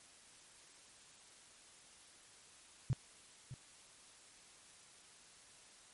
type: tone with echo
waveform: sine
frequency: 128.7 Hz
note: C3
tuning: 28 cents flat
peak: -30 dBFS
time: 2.9-2.93 s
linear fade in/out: 0 ms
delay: 610 ms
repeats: 1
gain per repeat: -14 dB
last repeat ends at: 3.54 s
effects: white hiss -61 dBFS RMS until 5.93 s + MP3 48 kbps